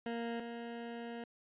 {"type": "tone pair in turn", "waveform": "20% pulse", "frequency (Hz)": [233.1, 234.4], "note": ["A#3", "A#3"], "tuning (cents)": [0, 10], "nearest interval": "unison", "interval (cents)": 10, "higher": "second", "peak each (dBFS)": [-32, -37], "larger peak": "first", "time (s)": [[0.06, 0.4], [0.4, 1.24]], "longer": "second", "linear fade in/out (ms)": 2, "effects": ["resampled to 8000 Hz"]}